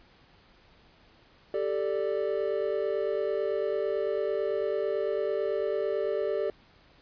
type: chord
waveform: triangle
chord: G suspended second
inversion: none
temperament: just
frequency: 392 / 441 / 588 Hz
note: G4 / A4 / D5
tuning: 0 / +4 / +2 cents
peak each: -29 dBFS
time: 1.54-6.5 s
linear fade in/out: 2 ms
effects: pink hiss -59 dBFS RMS until 7.01 s + resampled to 11025 Hz